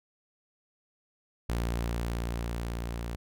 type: tone with level ramp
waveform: sawtooth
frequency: 58.2 Hz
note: A#1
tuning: 2 cents flat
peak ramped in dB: -24 to -30 dBFS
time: 1.49-3.16 s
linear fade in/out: 5 ms
effects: none